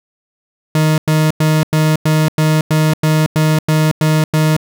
40% pulse tone bursts, 155.56 Hz, D#3, in tune, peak -9 dBFS, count 12, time 0.75-4.566 s, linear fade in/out 2 ms, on 230 ms, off 96 ms, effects none

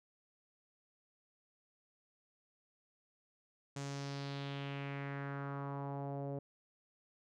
sawtooth tone with low-pass filter sweep, 140 Hz, C#3, 18 cents sharp, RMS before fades -42 dBFS, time 3.76-6.39 s, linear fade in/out 5 ms, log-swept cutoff 7200 to 550 Hz, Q 2.6, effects none

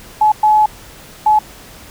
sine tone bursts at uneven times, 854 Hz, G#5, 48 cents sharp, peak -7 dBFS, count 3, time 0.21-0.32 / 0.43-0.66 / 1.26-1.39 s, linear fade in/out 5 ms, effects pink hiss -38 dBFS RMS until 1.9 s

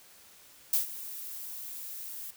violet noise with ADSR envelope, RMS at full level -24 dBFS, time 0.73-2.31 s, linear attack 4 ms, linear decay 120 ms, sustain -17 dB, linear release 7 ms, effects white hiss -56 dBFS RMS until 2.36 s

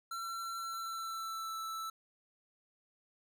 square tone with pitch glide, 1353 to 1319.8 Hz, E6 to E6, +45 to +2 cents, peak -39 dBFS, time 0.11-1.9 s, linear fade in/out 5 ms, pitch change -43 cents, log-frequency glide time 0.59-1.59 s, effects none

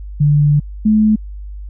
sine tone pair in turn, 146.83 / 215.1 Hz, D3 / A3, 0 / -39 cents, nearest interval perfect fifth, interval 661 cents, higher second, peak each -8 dBFS, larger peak neither, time 0.2-0.6 / 0.85-1.16 s, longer first, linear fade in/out 10 ms, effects added 50 Hz sine -26 dBFS peak until 1.69 s

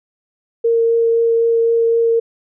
sine tone with vibrato, 460.7 Hz, A#4, 20 cents flat, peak -11 dBFS, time 0.64-2.2 s, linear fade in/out 10 ms, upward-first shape triangle, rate 3.9 Hz, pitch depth 9 cents each way, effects none

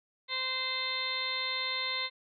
harmonic tone with a mistuned harmonic, 518 Hz, C5, 17 cents flat, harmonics 1 / 2 / 3 / 4 / 5 / 6 / 7 / 8, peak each -46 / -40 / -47 / -35 / -46 / -47 / -36 / -37 dBFS, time 0.28-2.1 s, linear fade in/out 50 ms, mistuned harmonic 5, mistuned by +17 cents, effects none

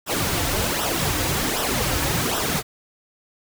pink noise with flanger, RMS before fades -23 dBFS, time 0.06-2.63 s, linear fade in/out 50 ms, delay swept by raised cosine 0.44 to 5.04 ms, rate 1.3 Hz, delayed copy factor -0.7, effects none

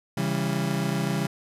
35% pulse chord, C# diminished, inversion none, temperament just, 138.59 / 166.31 / 199.57 Hz, C#3 / E3 / G3, 0 / +16 / +31 cents, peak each -27 dBFS, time 0.17-1.27 s, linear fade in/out 5 ms, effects resampled to 32000 Hz

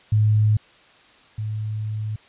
sine tone pair in turn, 106.9 / 107.51 Hz, A2 / A2, -49 / -40 cents, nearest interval unison, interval 9 cents, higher second, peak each -14 / -24 dBFS, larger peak first, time 0.12-0.57 / 1.38-2.16 s, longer second, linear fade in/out 5 ms, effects white hiss -52 dBFS RMS until 2.28 s + resampled to 8000 Hz

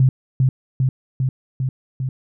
sine tone with echo, 130.81 Hz, C3, in tune, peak -10 dBFS, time 0-0.09 s, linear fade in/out 2 ms, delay 400 ms, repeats 5, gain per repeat -2 dB, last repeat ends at 2.09 s, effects none

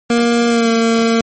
25% pulse tone with pitch glide, 235.5 to 228.5 Hz, A#3 to A#3, +18 to -34 cents, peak -7 dBFS, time 0.1-1.21 s, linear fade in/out 2 ms, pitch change -52 cents, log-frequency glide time 0.48-0.7 s, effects MP3 32 kbps

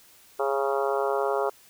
harmonic tone with a mistuned harmonic, 137.7 Hz, C#3, 11 cents flat, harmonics 3 / 4 / 5 / 6 / 7 / 8 / 9 / 10, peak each -27 / -29 / -31 / -33 / -34 / -35 / -36 / -37 dBFS, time 0.39-1.5 s, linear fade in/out 10 ms, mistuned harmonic 7, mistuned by -15 cents, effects white hiss -55 dBFS RMS until 1.69 s

